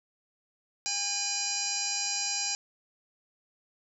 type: harmonic tone with a mistuned harmonic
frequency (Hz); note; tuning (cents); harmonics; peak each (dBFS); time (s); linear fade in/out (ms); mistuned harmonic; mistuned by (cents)
811; G#5; -41; 1 / 2 / 3 / 4 / 5 / 6 / 7 / 8 / 9; -42 / -46 / -39 / -46 / -39 / -34 / -35 / -38 / -35; 0.86-2.55; 0; 4; -130
effects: none